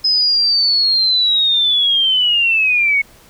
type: linear sweep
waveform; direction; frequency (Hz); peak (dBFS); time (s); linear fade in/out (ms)
sine; down; 5100 to 2193; -11; 0.04-3.02; 10
effects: pink hiss -46 dBFS RMS until 3.29 s